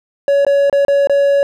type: tone with dropouts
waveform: triangle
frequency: 562 Hz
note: C#5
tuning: 24 cents sharp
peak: -7 dBFS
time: 0.28-1.43 s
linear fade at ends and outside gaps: 1 ms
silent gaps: 0.449-0.466 / 0.698-0.727 / 0.85-0.882 / 1.072-1.096 s
effects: none